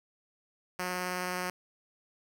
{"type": "tone with vibrato", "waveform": "5% pulse", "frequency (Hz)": 181.2, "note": "F#3", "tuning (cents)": -36, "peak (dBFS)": -21, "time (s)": [0.79, 1.5], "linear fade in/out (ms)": 2, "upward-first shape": "square", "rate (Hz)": 19, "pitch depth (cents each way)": 8, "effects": ["10-bit"]}